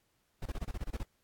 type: noise bursts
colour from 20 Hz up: brown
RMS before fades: -36 dBFS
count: 10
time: 0.42-1.033 s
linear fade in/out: 5 ms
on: 37 ms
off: 27 ms
effects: pink hiss -75 dBFS RMS until 1.23 s + AAC 64 kbps